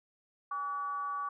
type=tone with frequency modulation; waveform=sine; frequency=1142 Hz; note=D6; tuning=49 cents flat; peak=-33 dBFS; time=0.51-1.29 s; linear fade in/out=5 ms; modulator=325 Hz; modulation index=0.43; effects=none